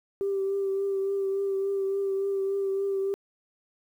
sine tone with vibrato, 392 Hz, G4, in tune, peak -24 dBFS, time 0.21-3.14 s, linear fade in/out 0 ms, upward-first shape triangle, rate 3.5 Hz, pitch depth 26 cents each way, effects tanh soft clip ceiling -20 dBFS + 10-bit

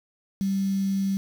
sine tone with quantisation, 194.8 Hz, G3, 11 cents flat, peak -22 dBFS, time 0.41-1.17 s, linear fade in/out 0 ms, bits 7, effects none

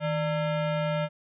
square ring-modulated tone, 376 Hz, F#4, 28 cents sharp, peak -23 dBFS, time 0-1.09 s, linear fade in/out 50 ms, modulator 217 Hz, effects resampled to 8000 Hz

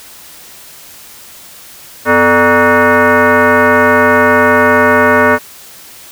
sine tone with frequency modulation, 440 Hz, A4, in tune, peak -5 dBFS, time 2.05-5.39 s, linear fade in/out 50 ms, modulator 345 Hz, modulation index 4.1, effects white hiss -35 dBFS RMS until 6.11 s

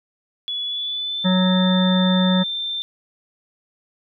sine tone with pitch glide, 3409 to 3572 Hz, G#7 to A7, +45 to +25 cents, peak -23 dBFS, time 0.48-2.82 s, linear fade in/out 0 ms, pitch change +80 cents, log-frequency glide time 0.66-1.34 s
harmonic tone, 185 Hz, F#3, in tune, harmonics 1 / 3 / 5 / 7 / 9 / 10, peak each -15 / -25 / -29 / -32 / -34 / -35 dBFS, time 1.24-2.44 s, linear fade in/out 20 ms
effects none

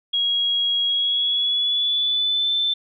sine tone with pitch glide, 3300 to 3537 Hz, G#7 to A7, -12 to +8 cents, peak -18 dBFS, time 0.13-2.74 s, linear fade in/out 10 ms, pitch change +120 cents, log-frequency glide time 0.87-2.52 s, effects none

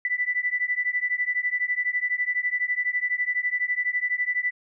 sine beating tone pair, 1975.5 / 1987.5 Hz, B6 / B6, 0 / +10 cents, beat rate 12 Hz, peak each -26 dBFS, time 0.05-4.51 s, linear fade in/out 2 ms, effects none

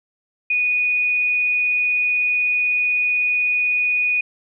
sine tone, 2471 Hz, D#7, 13 cents flat, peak -16 dBFS, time 0.5-4.21 s, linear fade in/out 5 ms, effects none

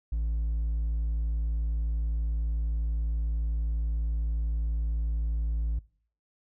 sine tone with hard clipping, 55.8 Hz, A1, 25 cents sharp, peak -27 dBFS, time 0.12-5.79 s, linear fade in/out 5 ms, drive 2 dB, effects noise-tail reverb RT60 0.5 s tail -21 dB re dry

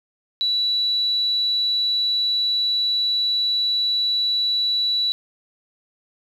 sine tone, 3940 Hz, B7, 5 cents flat, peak -18 dBFS, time 0.41-5.12 s, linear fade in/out 0 ms, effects 8-bit

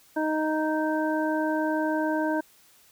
harmonic tone, 311.1 Hz, D#4, in tune, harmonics 1 / 2 / 3 / 5, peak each -26 / -29 / -31 / -33 dBFS, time 0.16-2.41 s, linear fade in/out 10 ms, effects white hiss -58 dBFS RMS until 2.91 s

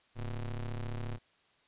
square ring-modulated tone, 62 Hz, B1, 7 cents sharp, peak -33 dBFS, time 0.15-1.19 s, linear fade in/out 50 ms, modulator 44.8 Hz, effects white hiss -68 dBFS RMS until 1.67 s + resampled to 8000 Hz

